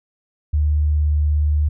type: tone with vibrato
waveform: sine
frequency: 74.9 Hz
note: D2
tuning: 35 cents sharp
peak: -14 dBFS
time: 0.53-1.69 s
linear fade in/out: 10 ms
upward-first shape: sine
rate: 17 Hz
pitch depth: 9 cents each way
effects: none